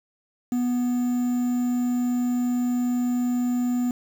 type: tone with quantisation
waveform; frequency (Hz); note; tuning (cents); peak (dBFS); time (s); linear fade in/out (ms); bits
triangle; 245.8; B3; -8; -19; 0.52-3.91; 2; 7
effects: none